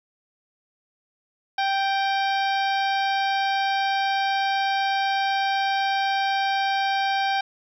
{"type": "harmonic tone with a mistuned harmonic", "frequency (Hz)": 784, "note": "G5", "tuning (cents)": 0, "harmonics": [1, 2, 3, 4, 5, 6, 7], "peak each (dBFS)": [-22, -28, -32, -34, -36, -38, -39], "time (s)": [1.58, 7.41], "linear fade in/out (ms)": 5, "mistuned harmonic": 5, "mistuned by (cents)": -61, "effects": ["10-bit"]}